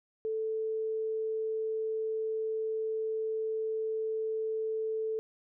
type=tone; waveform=sine; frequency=440 Hz; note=A4; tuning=in tune; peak=-30 dBFS; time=0.25-5.19 s; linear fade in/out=0 ms; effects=none